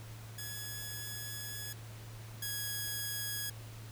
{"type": "tone pair in turn", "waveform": "5% pulse", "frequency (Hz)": [1688, 1663.8], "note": ["G#6", "G#6"], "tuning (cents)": [28, 3], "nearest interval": "unison", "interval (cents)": 25, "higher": "first", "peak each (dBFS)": [-30, -25], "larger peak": "second", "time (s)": [[0.38, 1.73], [2.42, 3.5]], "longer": "first", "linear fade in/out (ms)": 5, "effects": ["added 111 Hz sine -46 dBFS peak until 3.91 s", "pink hiss -54 dBFS RMS until 3.91 s"]}